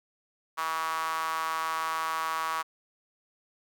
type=tone with high-pass filter; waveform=sawtooth; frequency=161.2 Hz; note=E3; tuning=38 cents flat; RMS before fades=-31 dBFS; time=0.57-2.63 s; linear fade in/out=20 ms; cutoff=1100 Hz; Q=5.2; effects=none